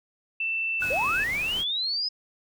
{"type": "tone with pitch glide", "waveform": "sine", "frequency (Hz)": [2668, 2591], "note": ["E7", "E7"], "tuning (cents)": [20, -30], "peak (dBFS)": -25, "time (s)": [0.4, 1.24], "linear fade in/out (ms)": 5, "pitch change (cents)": -50, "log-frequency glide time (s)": [0.78, 0.89]}
{"type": "noise", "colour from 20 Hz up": "pink", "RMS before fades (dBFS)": -39, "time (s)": [0.79, 1.65], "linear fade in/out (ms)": 50}
{"type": "tone with exponential decay", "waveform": "sine", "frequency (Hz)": 1479, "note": "F#6", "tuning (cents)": -1, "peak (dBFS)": -24, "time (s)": [0.82, 1.01], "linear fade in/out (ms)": 2, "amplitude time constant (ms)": 41}
{"type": "linear sweep", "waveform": "sine", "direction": "up", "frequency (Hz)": [466.2, 5110], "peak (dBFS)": -25, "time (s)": [0.9, 2.09], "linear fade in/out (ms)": 10}
{"effects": []}